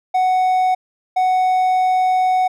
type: tone pair in turn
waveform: triangle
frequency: 742 / 742 Hz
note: F#5 / F#5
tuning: +5 / +5 cents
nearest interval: unison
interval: 0 cents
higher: neither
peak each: -11 dBFS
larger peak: neither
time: 0.14-0.75 / 1.16-2.48 s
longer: second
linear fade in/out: 10 ms
effects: none